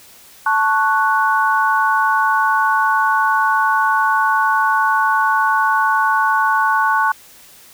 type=chord; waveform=sine; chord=F# minor; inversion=first; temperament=equal; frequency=880 / 1108.7 / 1480 Hz; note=A5 / C#6 / F#6; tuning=0 / 0 / 0 cents; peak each=-17 dBFS; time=0.46-7.12 s; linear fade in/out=5 ms; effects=white hiss -44 dBFS RMS until 7.73 s